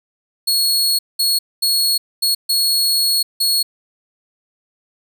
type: tone bursts at uneven times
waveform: sawtooth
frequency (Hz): 4336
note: C#8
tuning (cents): -39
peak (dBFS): -11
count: 6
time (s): 0.47-0.99 / 1.19-1.39 / 1.62-1.98 / 2.22-2.35 / 2.49-3.23 / 3.4-3.63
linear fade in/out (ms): 10
effects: none